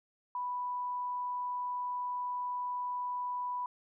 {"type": "tone", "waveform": "sine", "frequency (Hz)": 988, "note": "B5", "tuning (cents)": 0, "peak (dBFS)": -33, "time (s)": [0.35, 3.66], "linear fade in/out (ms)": 2, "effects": []}